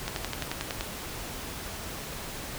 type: slowing click train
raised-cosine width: 0.2 ms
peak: -13 dBFS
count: 9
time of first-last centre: 0.08-0.809 s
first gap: 82 ms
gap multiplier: 1.03
effects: pink hiss -38 dBFS RMS until 2.58 s